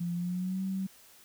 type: tone with pitch glide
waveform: sine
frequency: 173.1 to 190.96 Hz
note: F3 to G3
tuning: -15 to -45 cents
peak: -30 dBFS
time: 0-0.87 s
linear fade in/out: 10 ms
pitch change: +170 cents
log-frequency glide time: 0.14-0.63 s
effects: white hiss -57 dBFS RMS until 1.24 s